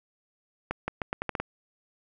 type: accelerating click train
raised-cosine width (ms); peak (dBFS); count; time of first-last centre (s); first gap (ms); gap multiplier
0.5; -14; 8; 0.71-1.4; 170; 0.81
effects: none